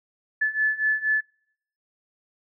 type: beating tone pair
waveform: sine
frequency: 1731 / 1735.2 Hz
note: A6 / A6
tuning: -29 / -25 cents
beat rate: 4.2 Hz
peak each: -25 / -23 dBFS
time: 0.41-1.21 s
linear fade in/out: 10 ms
effects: noise-tail reverb RT60 0.7 s tail -26 dB re dry